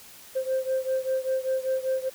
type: beating tone pair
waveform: sine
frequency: 522 / 527.1 Hz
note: C5 / C5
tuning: -4 / +13 cents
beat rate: 5.1 Hz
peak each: -25 / -27 dBFS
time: 0.35-2.1 s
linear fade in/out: 20 ms
effects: tanh soft clip ceiling -20 dBFS + white hiss -48 dBFS RMS until 2.14 s